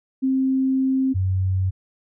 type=tone pair in turn; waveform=sine; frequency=264.1 / 94.08 Hz; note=C4 / F#2; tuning=+16 / +29 cents; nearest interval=octave + tritone; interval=1787 cents; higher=first; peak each=-17 / -18 dBFS; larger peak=first; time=0.22-1.14 / 1.14-1.71 s; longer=first; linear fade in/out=20 ms; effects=none